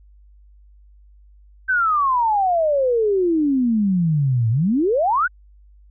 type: exponential two-way sweep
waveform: sine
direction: down then up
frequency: 1565 to 109 to 1565 Hz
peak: -15 dBFS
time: 1.68-5.28 s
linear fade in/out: 20 ms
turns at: 4.5 s
effects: added 50 Hz sine -46 dBFS peak until 5.9 s